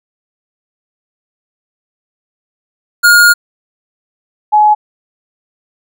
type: tone pair in turn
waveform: square / sine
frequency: 1426 / 845.8 Hz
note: F6 / G#5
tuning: +36 / +31 cents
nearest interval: major sixth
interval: 905 cents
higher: first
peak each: -4 dBFS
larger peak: neither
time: 3.03-3.34 / 4.52-4.75 s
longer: first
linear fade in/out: 20 ms
effects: none